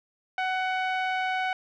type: tone with low-pass filter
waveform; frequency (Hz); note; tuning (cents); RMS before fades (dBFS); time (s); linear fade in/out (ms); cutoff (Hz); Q
sawtooth; 747; F#5; +16; -28; 0.38-1.53; 2; 2400; 1.5
effects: none